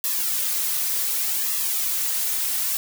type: noise with flanger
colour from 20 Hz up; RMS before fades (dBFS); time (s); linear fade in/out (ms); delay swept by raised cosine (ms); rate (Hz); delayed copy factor
blue; -24; 0.04-2.77; 0; 1.3 to 3.7; 0.67; -0.7
effects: none